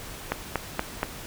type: click train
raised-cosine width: 0.5 ms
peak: -9 dBFS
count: 4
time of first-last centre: 0.32-1.031 s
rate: 4.22 Hz
effects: pink hiss -40 dBFS RMS until 1.26 s